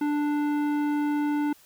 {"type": "tone with tanh clipping", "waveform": "triangle", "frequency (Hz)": 294.4, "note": "D4", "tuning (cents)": 4, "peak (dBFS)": -25, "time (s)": [0.01, 1.53], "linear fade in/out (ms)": 5, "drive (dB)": 18, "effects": ["white hiss -56 dBFS RMS until 1.65 s"]}